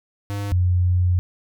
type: tone pair in turn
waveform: square / sine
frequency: 101.2 / 89.71 Hz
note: G#2 / F2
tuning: -44 / +47 cents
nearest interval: major second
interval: 209 cents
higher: first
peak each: -25 / -15 dBFS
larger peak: second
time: 0.3-0.52 / 0.52-1.19 s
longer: second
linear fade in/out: 0 ms
effects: none